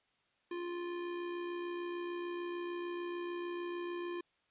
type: tone with amplitude modulation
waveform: square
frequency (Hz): 349.2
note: F4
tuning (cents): 0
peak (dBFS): -37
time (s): 0.51-4.21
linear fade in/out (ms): 5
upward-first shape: sine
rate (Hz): 66.7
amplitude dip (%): 35
effects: white hiss -75 dBFS RMS until 4.5 s + resampled to 8000 Hz